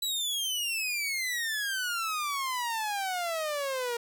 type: exponential sweep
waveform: sawtooth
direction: down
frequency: 3968 to 466.2 Hz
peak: -26 dBFS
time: 0.02-3.97 s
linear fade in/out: 5 ms
effects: none